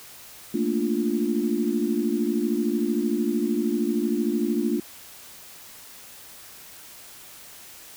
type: chord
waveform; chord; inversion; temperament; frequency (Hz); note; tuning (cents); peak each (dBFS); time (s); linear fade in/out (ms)
sine; Bb major seventh; third; equal; 220 / 233.1 / 293.7 / 349.2; A3 / Bb3 / D4 / F4; 0 / 0 / 0 / 0; -27; 0.54-4.8; 5
effects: white hiss -45 dBFS RMS until 7.96 s